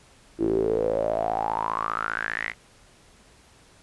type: tone with band-pass filter sweep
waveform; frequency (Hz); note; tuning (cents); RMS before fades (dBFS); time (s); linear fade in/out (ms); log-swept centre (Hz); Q
sawtooth; 55; A1; 0; -26; 0.38-2.54; 50; 330 to 2100; 9.6
effects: pink hiss -55 dBFS RMS until 3.82 s + resampled to 24000 Hz